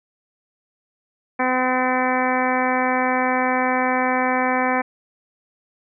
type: harmonic tone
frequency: 255 Hz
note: C4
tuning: 44 cents flat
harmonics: 1 / 2 / 3 / 4 / 5 / 6 / 7 / 8 / 9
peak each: -24 / -25 / -23 / -25 / -30 / -30 / -27 / -31 / -29 dBFS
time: 1.39-4.82 s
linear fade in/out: 10 ms
effects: none